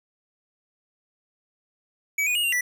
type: tone with pitch steps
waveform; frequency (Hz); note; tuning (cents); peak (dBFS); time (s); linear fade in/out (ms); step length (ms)
square; 2281 / 2467 / 2870 / 2774 / 1965; C#7 / D#7 / F7 / F7 / B6; +49 / -15 / +47 / -12 / -9; -22; 2.18-2.61; 5; 86
effects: none